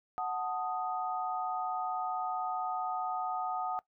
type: chord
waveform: sine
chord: D# diminished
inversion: first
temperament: equal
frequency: 740 / 880 / 1244.5 Hz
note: F#5 / A5 / D#6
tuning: 0 / 0 / 0 cents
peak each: -34 / -39 / -37 dBFS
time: 0.18-3.79 s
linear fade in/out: 0 ms
effects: noise-tail reverb RT60 0.1 s tail -19 dB re dry